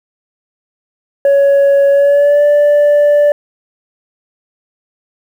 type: tone with pitch glide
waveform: sine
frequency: 559 to 585.1 Hz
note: C#5 to D5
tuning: +14 to -7 cents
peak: -3 dBFS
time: 1.25-3.32 s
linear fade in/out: 2 ms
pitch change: +79 cents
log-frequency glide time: 1.9-2.44 s
effects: tanh soft clip ceiling -5 dBFS + 7-bit